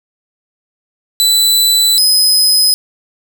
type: tone pair in turn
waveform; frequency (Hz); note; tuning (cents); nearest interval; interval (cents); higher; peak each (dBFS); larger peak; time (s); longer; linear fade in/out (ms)
sawtooth; 3986 / 5047; B7 / D#8; +15 / +24; major third; 409; second; -5; neither; 1.2-1.98 / 1.98-2.74; first; 0
effects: none

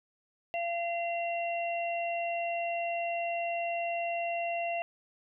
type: harmonic tone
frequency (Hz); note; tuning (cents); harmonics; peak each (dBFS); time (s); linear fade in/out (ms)
685; F5; -34; 1 / 3 / 4; -31 / -43 / -37; 0.54-4.82; 0
effects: none

